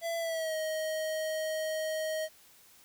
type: tone with pitch glide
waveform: square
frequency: 670 to 628.8 Hz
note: E5 to D#5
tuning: +28 to +18 cents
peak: -32 dBFS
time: 0.01-2.29 s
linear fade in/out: 50 ms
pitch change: -110 cents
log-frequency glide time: 0.18-0.56 s
effects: white hiss -59 dBFS RMS until 2.84 s